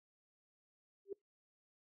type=tone with exponential growth; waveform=sine; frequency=396.4 Hz; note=G4; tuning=19 cents sharp; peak=-36 dBFS; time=1.05-1.13 s; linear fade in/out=5 ms; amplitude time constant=16 ms; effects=noise-tail reverb RT60 0.2 s tail -26 dB re dry